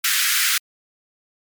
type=high-pass noise; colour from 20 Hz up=pink; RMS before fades=-19 dBFS; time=0.04-0.58 s; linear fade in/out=5 ms; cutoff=1400 Hz; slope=48 dB/octave; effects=MP3 96 kbps